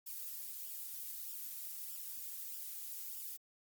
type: noise with flanger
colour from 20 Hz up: violet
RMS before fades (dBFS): -45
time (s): 0.06-3.37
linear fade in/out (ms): 10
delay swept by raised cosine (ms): 0.47 to 3.07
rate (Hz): 1.6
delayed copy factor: -0.55
effects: Opus 48 kbps